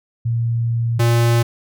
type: tone pair in turn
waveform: sine / square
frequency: 116.54 / 117.55 Hz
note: A#2 / A#2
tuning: 0 / +15 cents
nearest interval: unison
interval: 15 cents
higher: second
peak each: -16 / -13 dBFS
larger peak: second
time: 0.25-0.99 / 0.99-1.43 s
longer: first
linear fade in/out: 10 ms
effects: none